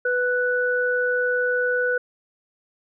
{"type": "tone pair together", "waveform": "sine", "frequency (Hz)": [495.3, 1482.5], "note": ["B4", "F#6"], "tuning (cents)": [5, 3], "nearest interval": "octave + perfect fifth", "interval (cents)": 1898, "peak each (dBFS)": [-22, -22], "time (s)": [0.05, 1.98], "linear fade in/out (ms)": 5, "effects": []}